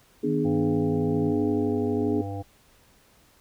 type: chord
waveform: sine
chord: G# diminished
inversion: first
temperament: equal with one note detuned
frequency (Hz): 246.9 / 299.1 / 415.3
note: B3 / D4 / G#4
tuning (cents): 0 / +32 / 0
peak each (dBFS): -27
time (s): 0.23-2.22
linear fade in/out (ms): 10
type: tone with pitch glide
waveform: sine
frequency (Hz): 155.56 to 157.28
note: D#3 to D#3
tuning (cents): 0 to +19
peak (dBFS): -28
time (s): 0.24-1.34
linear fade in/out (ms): 50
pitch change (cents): +19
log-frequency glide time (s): 0.43-0.59
type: harmonic tone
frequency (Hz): 99.3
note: G2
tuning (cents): +23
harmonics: 1 / 3 / 5 / 7 / 8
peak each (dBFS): -32 / -37 / -39 / -40 / -41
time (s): 0.44-2.43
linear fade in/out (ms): 20
effects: pink hiss -59 dBFS RMS until 3.4 s